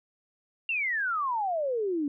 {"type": "exponential sweep", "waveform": "sine", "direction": "down", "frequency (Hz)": [2794, 277.2], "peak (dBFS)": -26, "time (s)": [0.69, 2.08], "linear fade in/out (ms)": 2, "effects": []}